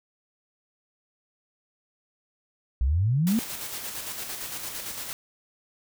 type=exponential sweep; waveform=sine; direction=up; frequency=58.4 to 240.8 Hz; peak=-20 dBFS; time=2.81-3.39 s; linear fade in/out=0 ms
type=noise with tremolo; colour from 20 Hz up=white; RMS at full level=-34 dBFS; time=3.27-5.13 s; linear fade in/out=0 ms; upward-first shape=square; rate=8.8 Hz; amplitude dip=35%
effects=none